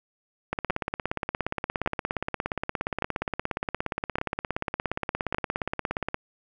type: two click trains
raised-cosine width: 0.5 ms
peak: -12 / -10 dBFS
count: 97 / 5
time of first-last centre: 0.53-6.144 / 0.7-5.346 s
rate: 17.1 / 0.861 Hz
effects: none